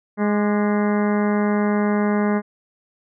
harmonic tone with a mistuned harmonic, 207.7 Hz, G#3, in tune, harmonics 1 / 2 / 3 / 4 / 5 / 6 / 7 / 8 / 9 / 10, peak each -18 / -24 / -28 / -30 / -32 / -34 / -35 / -36 / -37 / -38 dBFS, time 0.17-2.42 s, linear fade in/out 50 ms, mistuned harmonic 6, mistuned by -57 cents, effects none

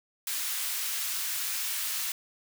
white high-pass noise, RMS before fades -32 dBFS, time 0.27-2.12 s, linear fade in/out 2 ms, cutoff 1400 Hz, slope 12 dB/octave, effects none

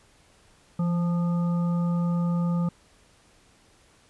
harmonic tone with a mistuned harmonic, 174.61 Hz, F3, in tune, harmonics 1 / 3 / 5 / 7, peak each -22 / -38 / -42 / -40 dBFS, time 0.79-2.69 s, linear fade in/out 5 ms, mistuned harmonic 1, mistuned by -33 cents, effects pink hiss -59 dBFS RMS until 4.09 s + resampled to 24000 Hz

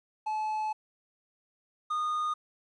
triangle tone pair in turn, 862 / 1228.2 Hz, A5 / D#6, -36 / -23 cents, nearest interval tritone, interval 613 cents, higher second, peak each -27 / -26 dBFS, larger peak second, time 0.26-0.73 / 1.9-2.34 s, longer first, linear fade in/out 10 ms, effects resampled to 22050 Hz + 11-bit

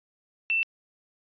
sine tone, 2676 Hz, E7, 25 cents sharp, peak -22 dBFS, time 0.5-0.63 s, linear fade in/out 0 ms, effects resampled to 11025 Hz

